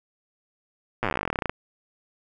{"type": "slowing click train", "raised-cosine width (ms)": 0.5, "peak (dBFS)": -10, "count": 25, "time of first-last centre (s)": [1.03, 1.495], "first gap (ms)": 8, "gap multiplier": 1.07, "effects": []}